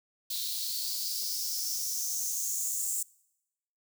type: noise with high-pass filter sweep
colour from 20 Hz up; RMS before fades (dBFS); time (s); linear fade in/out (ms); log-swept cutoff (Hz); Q
blue; -33; 0.3-3.03; 5; 3900 to 7600; 5.1
effects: noise-tail reverb RT60 0.9 s tail -25 dB re dry